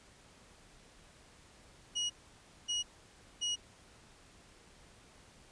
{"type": "tone bursts", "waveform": "30% pulse", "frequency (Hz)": 2900, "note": "F#7", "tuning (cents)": -35, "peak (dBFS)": -29, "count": 3, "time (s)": [1.95, 3.56], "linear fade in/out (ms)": 20, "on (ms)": 150, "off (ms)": 580, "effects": ["pink hiss -60 dBFS RMS until 5.51 s", "resampled to 22050 Hz"]}